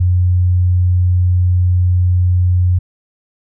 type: tone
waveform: sine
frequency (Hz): 90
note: F#2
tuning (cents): -47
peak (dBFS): -9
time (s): 0-2.79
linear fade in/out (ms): 10
effects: none